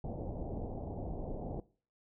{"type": "low-pass noise", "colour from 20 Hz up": "pink", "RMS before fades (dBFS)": -40, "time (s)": [0.04, 1.6], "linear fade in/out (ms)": 2, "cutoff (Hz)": 780, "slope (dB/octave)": 48, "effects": ["noise-tail reverb RT60 0.4 s tail -20 dB re dry"]}